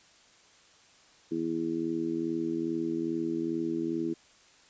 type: harmonic tone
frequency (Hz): 82.41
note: E2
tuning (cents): 0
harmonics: 2 / 3 / 4 / 5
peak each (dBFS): -41 / -35 / -30 / -39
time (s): 1.31-4.14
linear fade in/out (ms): 10
effects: white hiss -59 dBFS RMS until 4.69 s + resampled to 16000 Hz